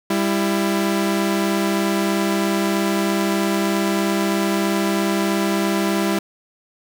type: tone pair together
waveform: sawtooth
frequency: 198.42 / 333.7 Hz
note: G3 / E4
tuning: +21 / +21 cents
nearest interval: major sixth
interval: 900 cents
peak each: -16 / -17 dBFS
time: 0.1-6.19 s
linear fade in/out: 5 ms
effects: none